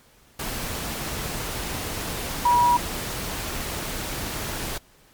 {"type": "tone in noise", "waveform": "sine", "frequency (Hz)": 966, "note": "B5", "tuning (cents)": -39, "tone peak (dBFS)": -15, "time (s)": [2.45, 2.77], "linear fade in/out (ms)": 5, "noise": "pink", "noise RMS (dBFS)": -30, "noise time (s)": [0.39, 4.78], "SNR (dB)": 12, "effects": ["pink hiss -56 dBFS RMS until 5.13 s", "MP3 96 kbps"]}